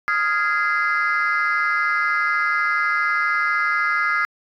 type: chord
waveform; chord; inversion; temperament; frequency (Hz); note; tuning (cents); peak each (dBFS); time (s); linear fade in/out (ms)
sine; F minor seventh; third; equal with one note detuned; 1244.5 / 1396.9 / 1661.2 / 2062; Eb6 / F6 / Ab6 / C7; 0 / 0 / 0 / -26; -22; 0.08-4.25; 0
effects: tanh soft clip ceiling -12 dBFS